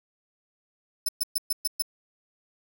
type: tone bursts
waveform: 15% pulse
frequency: 5274 Hz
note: E8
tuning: in tune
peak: -17 dBFS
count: 6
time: 1.06-1.822 s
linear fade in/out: 5 ms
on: 27 ms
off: 120 ms
effects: none